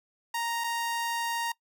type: tone pair in turn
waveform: sawtooth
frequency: 932.3 / 932.3 Hz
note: A#5 / A#5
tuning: 0 / 0 cents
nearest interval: unison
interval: 0 cents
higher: neither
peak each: -25 dBFS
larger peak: neither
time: 0.34-0.64 / 0.64-1.52 s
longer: second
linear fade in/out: 5 ms
effects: noise-tail reverb RT60 0.1 s tail -22 dB re dry